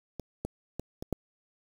clicks, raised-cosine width 2 ms, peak -24 / -19 / -21 / -24 / -15 dBFS, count 5, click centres 0.197 / 0.45 / 0.796 / 1.025 / 1.127 s, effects 7-bit

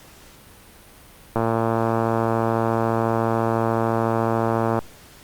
click train, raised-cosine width 1 ms, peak -7 dBFS, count 392, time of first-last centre 1.36-4.79 s, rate 114 Hz, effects pink hiss -47 dBFS RMS until 5.23 s + Opus 48 kbps

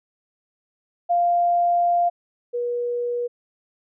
sine tone pair in turn, 697 / 482.3 Hz, F5 / B4, -4 / -41 cents, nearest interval tritone, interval 637 cents, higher first, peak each -16 / -22 dBFS, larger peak first, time 1.09-2.1 / 2.53-3.28 s, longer first, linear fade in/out 20 ms, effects none

